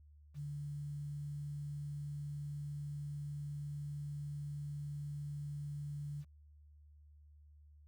sine tone with quantisation, 145.6 Hz, D3, 15 cents flat, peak -40 dBFS, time 0.34-6.25 s, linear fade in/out 50 ms, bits 11, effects added 74 Hz sine -58 dBFS peak until 7.87 s

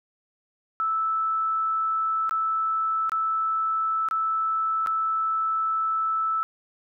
sine tone with dropouts, 1314 Hz, E6, 6 cents flat, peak -22 dBFS, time 0.8-6.43 s, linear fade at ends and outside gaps 0 ms, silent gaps 2.294-2.31 / 3.095-3.119 / 4.087-4.111 / 4.862-4.871 s, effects none

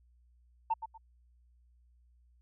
sine tone with echo, 898 Hz, A5, 35 cents sharp, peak -25 dBFS, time 0.7-0.74 s, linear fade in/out 10 ms, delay 120 ms, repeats 2, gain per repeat -11 dB, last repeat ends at 0.98 s, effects tanh soft clip ceiling -23 dBFS + added 60 Hz sine -62 dBFS peak until 2.41 s

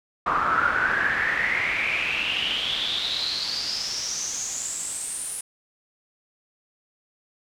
brown noise with band-pass filter sweep, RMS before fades -26 dBFS, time 0.26-5.41 s, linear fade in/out 5 ms, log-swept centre 1200 to 9900 Hz, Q 9.3, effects none

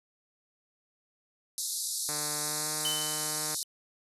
white band-pass noise, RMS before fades -34 dBFS, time 1.58-3.63 s, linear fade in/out 0 ms, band 3800 to 12000 Hz, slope 96 dB/octave
5% pulse tone with pitch glide, 150 to 152.89 Hz, D3 to D#3, +37 to -30 cents, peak -26 dBFS, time 2.09-3.55 s, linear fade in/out 0 ms, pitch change +33 cents, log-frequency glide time 2.41-2.71 s
45% pulse tone with exponential decay, 3030 Hz, F#7, 40 cents sharp, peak -27 dBFS, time 2.85-3.64 s, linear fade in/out 2 ms, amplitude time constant 170 ms
effects resampled to 32000 Hz

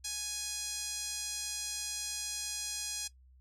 5% pulse tone with band-pass filter, 831 Hz, G#5, 1 cent sharp, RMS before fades -38 dBFS, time 0.04-3.08 s, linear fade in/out 10 ms, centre 5900 Hz, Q 1.1, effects noise-tail reverb RT60 0.1 s tail -17 dB re dry + added 64 Hz sine -57 dBFS peak until 3.4 s

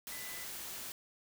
sine tone in noise, 1999 Hz, B6, 20 cents sharp, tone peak -49 dBFS, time 0.12-0.44 s, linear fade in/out 0 ms, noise white, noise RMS -44 dBFS, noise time 0.07-0.92 s, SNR -8 dB, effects none

